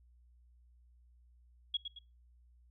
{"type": "tone with echo", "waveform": "sine", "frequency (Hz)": 3322, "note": "G#7", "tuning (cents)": 0, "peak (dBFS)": -30, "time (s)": [1.74, 1.77], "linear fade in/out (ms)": 5, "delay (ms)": 110, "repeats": 2, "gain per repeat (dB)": -8, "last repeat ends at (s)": 1.99, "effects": ["noise-tail reverb RT60 0.3 s tail -23 dB re dry", "added 60 Hz sine -61 dBFS peak until 2.7 s"]}